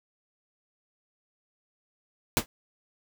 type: noise with exponential decay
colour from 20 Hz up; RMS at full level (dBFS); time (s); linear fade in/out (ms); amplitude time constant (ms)
pink; -18; 2.37-2.46; 0; 18
effects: none